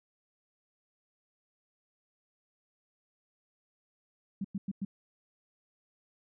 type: tone bursts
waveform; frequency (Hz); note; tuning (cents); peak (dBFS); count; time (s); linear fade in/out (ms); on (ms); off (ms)
sine; 196; G3; 0; -31; 4; 4.41-4.85; 5; 35; 100
effects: none